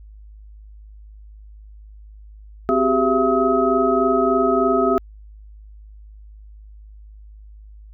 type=tone cluster; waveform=sine; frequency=258.8 / 379.9 / 403.2 / 673 / 1273 Hz; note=C4 / F#4 / G4 / E5 / D#6; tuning=-19 / +46 / +49 / +36 / +39 cents; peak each=-21 dBFS; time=2.69-4.98 s; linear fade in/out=0 ms; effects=added 52 Hz sine -39 dBFS peak until 7.93 s